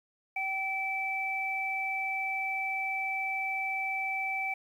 sine tone pair together, 770 / 2317 Hz, G5 / D7, -31 / -24 cents, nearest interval octave + perfect fifth, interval 1907 cents, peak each -35 / -31 dBFS, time 0.36-4.54 s, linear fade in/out 5 ms, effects 10-bit

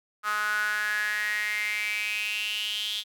sawtooth tone with high-pass filter sweep, 210.1 Hz, G#3, 20 cents sharp, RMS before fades -29 dBFS, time 0.23-3.04 s, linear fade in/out 50 ms, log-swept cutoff 1300 to 3400 Hz, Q 8.8, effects none

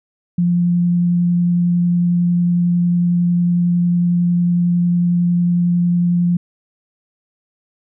sine tone with vibrato, 174.61 Hz, F3, in tune, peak -12 dBFS, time 0.38-6.37 s, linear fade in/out 5 ms, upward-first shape triangle, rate 11 Hz, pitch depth 9 cents each way, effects none

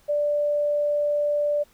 sine tone, 587.3 Hz, D5, in tune, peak -20 dBFS, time 0.08-1.64 s, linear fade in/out 20 ms, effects pink hiss -59 dBFS RMS until 1.73 s

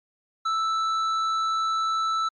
sine tone with hard clipping, 1318.5 Hz, E6, in tune, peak -24 dBFS, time 0.45-2.29 s, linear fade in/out 10 ms, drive 9 dB, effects low-pass 6000 Hz 12 dB/octave + MP3 64 kbps

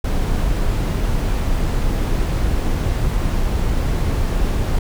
brown noise, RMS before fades -18 dBFS, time 0.04-4.79 s, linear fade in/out 5 ms, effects none

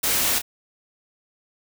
white noise with echo, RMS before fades -22 dBFS, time 0.03-0.39 s, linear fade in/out 10 ms, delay 29 ms, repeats 1, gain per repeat -8 dB, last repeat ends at 0.419 s, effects none

